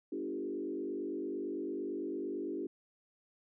sine tone with frequency modulation, 340.4 Hz, F4, 44 cents flat, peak -35 dBFS, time 0.12-2.67 s, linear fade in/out 5 ms, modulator 48.9 Hz, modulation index 1.5, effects none

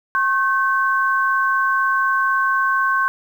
sine tone pair together, 1083.1 / 1539 Hz, C#6 / G6, -40 / -32 cents, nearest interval tritone, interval 608 cents, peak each -18 dBFS, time 0.15-3.08 s, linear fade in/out 0 ms, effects 8-bit

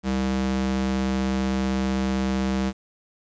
square tone with high-pass filter, 65.41 Hz, C2, in tune, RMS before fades -24 dBFS, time 0.03-2.73 s, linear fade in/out 50 ms, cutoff 140 Hz, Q 3.8, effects resampled to 16000 Hz + 9-bit

